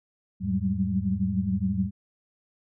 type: tone cluster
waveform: sine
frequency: 83.3 / 105.4 / 185.3 / 192.4 / 204.5 Hz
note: E2 / G#2 / F#3 / G3 / G#3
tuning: +19 / +26 / +3 / -32 / -26 cents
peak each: -33 / -32 / -31 / -26 / -33 dBFS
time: 0.4-1.91 s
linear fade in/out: 50 ms
effects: none